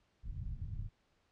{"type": "low-pass noise", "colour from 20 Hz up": "white", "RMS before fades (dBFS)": -41, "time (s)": [0.23, 0.9], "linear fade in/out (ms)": 50, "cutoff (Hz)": 110, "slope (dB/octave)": 24, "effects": ["pink hiss -75 dBFS RMS until 1.31 s", "low-pass 5000 Hz 12 dB/octave"]}